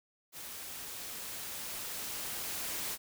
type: noise with level ramp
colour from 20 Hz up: white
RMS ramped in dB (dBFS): -45 to -37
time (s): 0.32-2.98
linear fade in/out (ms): 50
effects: none